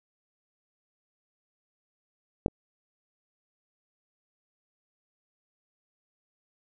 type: clicks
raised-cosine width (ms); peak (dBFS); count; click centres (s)
2; -7 / -30; 2; 2.461 / 2.482
effects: none